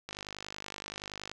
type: click train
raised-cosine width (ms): 0.2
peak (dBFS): -22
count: 63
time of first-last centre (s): 0.09-1.315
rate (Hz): 50.6
effects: none